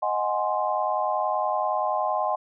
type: chord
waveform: sine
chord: Ab dominant seventh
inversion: second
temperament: equal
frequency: 622.3 / 740 / 830.6 / 1046.5 Hz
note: Eb5 / Gb5 / Ab5 / C6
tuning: 0 / 0 / 0 / 0 cents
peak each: -28 dBFS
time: 0.02-2.36 s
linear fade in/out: 10 ms
effects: none